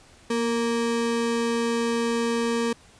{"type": "ring-modulated tone", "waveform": "square", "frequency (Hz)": 349.2, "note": "F4", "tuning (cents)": 0, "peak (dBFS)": -20, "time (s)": [0.3, 2.73], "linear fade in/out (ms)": 5, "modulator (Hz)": 114, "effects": ["pink hiss -53 dBFS RMS until 2.99 s", "resampled to 22050 Hz"]}